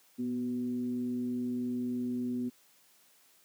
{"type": "tone with frequency modulation", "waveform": "sine", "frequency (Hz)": 246.4, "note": "B3", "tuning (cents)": -4, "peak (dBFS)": -30, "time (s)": [0.18, 2.5], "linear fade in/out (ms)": 20, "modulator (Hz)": 129, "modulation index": 0.43, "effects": ["white hiss -64 dBFS RMS until 3.44 s", "high-pass 150 Hz 12 dB/octave"]}